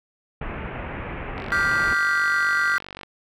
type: low-pass noise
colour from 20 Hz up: pink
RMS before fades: -32 dBFS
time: 0.41-1.94 s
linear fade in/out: 5 ms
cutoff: 2600 Hz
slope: 48 dB/octave
type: click train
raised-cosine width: 0.3 ms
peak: -20 dBFS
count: 80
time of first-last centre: 1.38-3.033 s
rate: 47.8 Hz
type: chord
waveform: triangle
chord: G dominant seventh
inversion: second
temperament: just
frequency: 1176 / 1411.2 / 1568 / 1960 Hz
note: D6 / F6 / G6 / B6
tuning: +2 / +18 / 0 / -14 cents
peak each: -26 / -21 / -21 / -24 dBFS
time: 1.52-2.78 s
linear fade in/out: 0 ms
effects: none